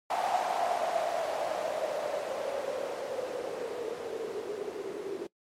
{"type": "noise with low-pass filter sweep", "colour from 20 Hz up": "violet", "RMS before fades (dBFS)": -33, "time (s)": [0.1, 5.27], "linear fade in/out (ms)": 5, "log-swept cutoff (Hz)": [770, 380], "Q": 7.7, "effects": ["noise-tail reverb RT60 0.1 s tail -21 dB re dry", "MP3 64 kbps"]}